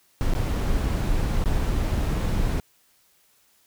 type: noise with dropouts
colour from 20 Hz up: brown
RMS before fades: -23 dBFS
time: 0.21-2.6 s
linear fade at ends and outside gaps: 0 ms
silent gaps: 0.336-0.35 / 1.44-1.458 s
effects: white hiss -62 dBFS RMS until 3.66 s